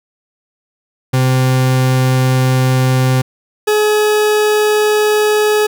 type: tone pair in turn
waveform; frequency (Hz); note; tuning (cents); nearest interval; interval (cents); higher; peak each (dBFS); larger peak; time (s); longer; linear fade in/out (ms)
40% pulse; 129.3 / 423.5; C3 / G#4; -20 / +34; octave + major sixth; 2054; second; -9; neither; 1.13-3.22 / 3.67-5.67; first; 10
effects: none